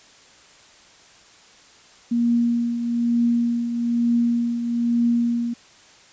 sine tone with tremolo, 236.3 Hz, A#3, 24 cents sharp, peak -15 dBFS, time 2.11-5.54 s, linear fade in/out 10 ms, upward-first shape triangle, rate 1.1 Hz, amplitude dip 60%, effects white hiss -50 dBFS RMS until 6.12 s + resampled to 16000 Hz

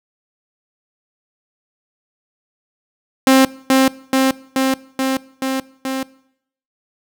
sawtooth tone with echo, 264.8 Hz, C4, 21 cents sharp, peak -4 dBFS, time 3.27-3.45 s, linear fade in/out 2 ms, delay 430 ms, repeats 6, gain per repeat -2 dB, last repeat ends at 6.03 s, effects noise-tail reverb RT60 0.7 s tail -21 dB re dry

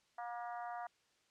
harmonic tone, 238.2 Hz, A#3, 38 cents sharp, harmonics 3 / 4 / 5 / 6 / 7 / 8, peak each -43 / -49 / -51 / -54 / -58 / -59 dBFS, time 0.18-0.87 s, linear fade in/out 5 ms, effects white hiss -74 dBFS RMS until 1.3 s + low-pass 6000 Hz 12 dB/octave

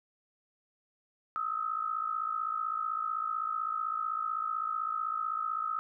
sine tone pair together, 1259 / 1314.8 Hz, D#6 / E6, +20 / -5 cents, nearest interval minor second, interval 75 cents, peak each -33 / -34 dBFS, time 1.36-5.79 s, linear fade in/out 0 ms, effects none

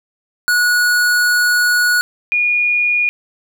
square / sine tone pair in turn, 1460 / 2440 Hz, F#6 / D#7, -24 / -34 cents, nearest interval major sixth, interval 890 cents, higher second, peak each -12 dBFS, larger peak neither, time 0.48-2.01 / 2.32-3.09 s, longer first, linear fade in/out 0 ms, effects none

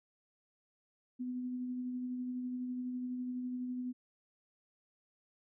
sine tone with tremolo, 250.2 Hz, B3, 23 cents sharp, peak -35 dBFS, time 1.19-3.93 s, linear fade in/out 20 ms, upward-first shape sine, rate 12 Hz, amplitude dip 25%, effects none

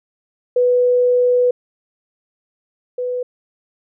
sine tone pair in turn, 493.9 / 496.5 Hz, B4 / B4, 0 / +9 cents, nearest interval unison, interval 9 cents, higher second, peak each -11 / -19 dBFS, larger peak first, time 0.56-1.51 / 2.98-3.23 s, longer first, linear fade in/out 5 ms, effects none

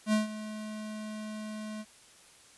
square tone with ADSR envelope, 214.5 Hz, A3, 44 cents flat, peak -23 dBFS, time 0.06-1.85 s, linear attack 70 ms, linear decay 140 ms, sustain -15 dB, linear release 44 ms, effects white hiss -57 dBFS RMS until 2.57 s + resampled to 24000 Hz

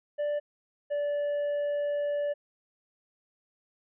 triangle tone pair in turn, 587.3 / 580.9 Hz, D5 / D5, 0 / -19 cents, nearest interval unison, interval 19 cents, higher first, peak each -25 dBFS, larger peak neither, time 0.18-0.4 / 0.9-2.34 s, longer second, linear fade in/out 20 ms, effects resampled to 8000 Hz

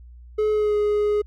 triangle tone with pitch glide, 426.8 to 417.1 Hz, G#4 to G#4, +47 to +7 cents, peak -16 dBFS, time 0.38-1.22 s, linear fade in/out 10 ms, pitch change -40 cents, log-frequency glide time 0.51-0.76 s, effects added 60 Hz sine -41 dBFS peak until 1.26 s

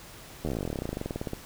slowing click train, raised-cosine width 2 ms, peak -18 dBFS, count 30, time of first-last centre 0.45-1.334 s, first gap 12 ms, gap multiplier 1.06, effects pink hiss -47 dBFS RMS until 1.45 s

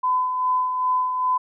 sine tone with tremolo, 1011 Hz, B5, 40 cents sharp, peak -17 dBFS, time 0.03-1.38 s, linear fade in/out 10 ms, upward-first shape sine, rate 2.5 Hz, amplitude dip 45%, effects none

